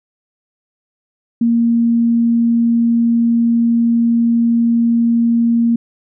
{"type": "tone", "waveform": "sine", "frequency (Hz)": 233.1, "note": "A#3", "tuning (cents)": 0, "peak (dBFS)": -10, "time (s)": [1.41, 5.76], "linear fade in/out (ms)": 5, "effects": []}